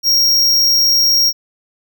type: tone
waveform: square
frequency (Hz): 5588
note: F8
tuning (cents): 0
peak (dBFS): -10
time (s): 0.03-1.33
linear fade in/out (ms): 50
effects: none